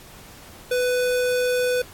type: tone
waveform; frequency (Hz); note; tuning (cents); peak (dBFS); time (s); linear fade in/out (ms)
square; 497.5; B4; +13; -20; 0.71-1.82; 5
effects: pink hiss -45 dBFS RMS until 1.93 s + AAC 64 kbps